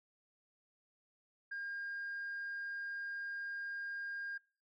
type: tone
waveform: sine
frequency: 1612 Hz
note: G6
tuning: 48 cents sharp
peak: -38 dBFS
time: 1.51-4.38 s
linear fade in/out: 10 ms
effects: noise-tail reverb RT60 0.4 s tail -24 dB re dry + tanh soft clip ceiling -37 dBFS